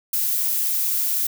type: noise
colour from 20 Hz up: violet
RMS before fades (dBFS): -22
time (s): 0.13-1.27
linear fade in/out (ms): 5
effects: none